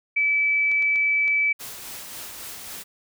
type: tone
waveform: sine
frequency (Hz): 2304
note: D7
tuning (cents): -34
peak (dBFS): -18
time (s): 0.16-1.53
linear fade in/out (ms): 10
type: clicks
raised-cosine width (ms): 0.2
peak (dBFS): -23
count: 4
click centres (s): 0.716 / 0.824 / 0.959 / 1.279
type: noise with tremolo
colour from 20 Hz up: white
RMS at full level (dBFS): -36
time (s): 1.59-2.84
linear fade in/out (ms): 20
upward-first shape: sine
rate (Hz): 3.7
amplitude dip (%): 30
effects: none